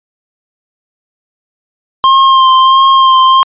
square tone with vibrato, 1059 Hz, C6, 21 cents sharp, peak -4 dBFS, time 2.04-3.43 s, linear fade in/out 0 ms, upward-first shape sine, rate 1.5 Hz, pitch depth 24 cents each way, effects resampled to 8000 Hz

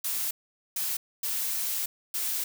blue noise bursts at uneven times, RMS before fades -30 dBFS, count 4, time 0.04-0.31 / 0.76-0.97 / 1.23-1.86 / 2.14-2.44 s, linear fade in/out 5 ms, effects none

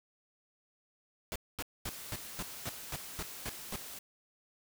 pink noise bursts, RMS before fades -38 dBFS, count 10, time 1.32-3.76 s, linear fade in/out 0 ms, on 37 ms, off 230 ms
white noise, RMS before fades -46 dBFS, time 1.85-3.99 s, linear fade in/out 5 ms
effects none

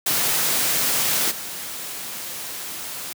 white noise with level steps, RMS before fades -21 / -32 dBFS, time 0.06-3.13 s, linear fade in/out 5 ms, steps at 1.3 s, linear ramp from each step 20 ms, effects high-pass 100 Hz 12 dB/octave

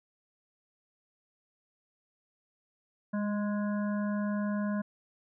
harmonic tone with a mistuned harmonic, 207.7 Hz, G#3, in tune, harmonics 1 / 3 / 5 / 7 / 8, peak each -29 / -39 / -43 / -46 / -47 dBFS, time 3.13-4.82 s, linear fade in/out 10 ms, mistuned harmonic 1, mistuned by -19 cents, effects none

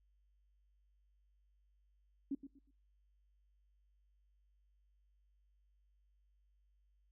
sine tone with echo, 277.2 Hz, C#4, in tune, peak -35 dBFS, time 2.31-2.35 s, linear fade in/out 5 ms, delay 120 ms, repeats 3, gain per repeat -12 dB, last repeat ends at 2.71 s, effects noise-tail reverb RT60 0.5 s tail -25 dB re dry + added 50 Hz sine -70 dBFS peak until 7.11 s

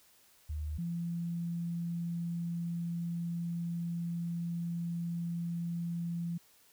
sine tone pair in turn, 75.9 / 170.39 Hz, D#2 / F3, -42 / -42 cents, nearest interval octave + major second, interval 1400 cents, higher second, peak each -34 / -33 dBFS, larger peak second, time 0.49-0.78 / 0.78-6.38 s, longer second, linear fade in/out 10 ms, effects white hiss -64 dBFS RMS until 6.72 s

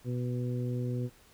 harmonic tone, 123.47 Hz, B2, in tune, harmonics 1 / 2 / 3 / 4, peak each -31 / -37 / -41 / -43 dBFS, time 0.04-1.1 s, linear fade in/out 50 ms, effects pink hiss -60 dBFS RMS until 1.33 s

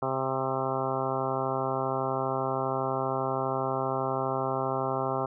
harmonic tone with a mistuned harmonic, 132.5 Hz, C3, 22 cents sharp, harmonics 1 / 2 / 3 / 4 / 5 / 6 / 7 / 8 / 9 / 10, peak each -36 / -38 / -34 / -35 / -34 / -34 / -38 / -36 / -38 / -39 dBFS, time 0.02-5.26 s, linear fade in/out 5 ms, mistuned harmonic 9, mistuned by +16 cents, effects none

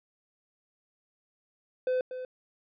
triangle tone with echo, 509 Hz, C5, 48 cents flat, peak -23 dBFS, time 1.87-2.01 s, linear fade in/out 2 ms, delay 240 ms, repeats 1, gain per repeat -10 dB, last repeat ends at 2.25 s, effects resampled to 11025 Hz

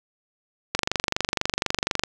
click train, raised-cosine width 0.2 ms, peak -4 dBFS, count 32, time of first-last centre 0.75-2.036 s, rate 24.1 Hz, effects none

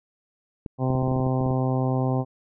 clicks, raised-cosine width 3 ms, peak -19 dBFS, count 12, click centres 0.662 / 0.904 / 0.952 / 1.026 / 1.079 / 1.116 / 1.163 / 1.202 / 1.266 / 1.41 / 1.463 / 1.508 s
harmonic tone, 129.7 Hz, C3, 15 cents flat, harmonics 1 / 2 / 3 / 4 / 5 / 6 / 7 / 8, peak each -23 / -27 / -32 / -32 / -34 / -33 / -38 / -39 dBFS, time 0.78-2.25 s, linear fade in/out 50 ms
effects none

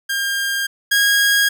sawtooth tone pair in turn, 1607 / 1637.9 Hz, G6 / G#6, +43 / -24 cents, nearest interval unison, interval 33 cents, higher second, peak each -15 / -9 dBFS, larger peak second, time 0.09-0.67 / 0.91-1.49 s, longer neither, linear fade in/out 10 ms, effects none

